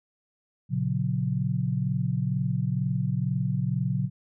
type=chord; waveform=sine; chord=F# major; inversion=first; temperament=equal with one note detuned; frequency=116.54 / 138.59 / 180.88 Hz; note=A#2 / C#3 / F#3; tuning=0 / 0 / -39 cents; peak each=-29 / -27 / -29 dBFS; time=0.69-4.1 s; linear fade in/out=50 ms; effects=none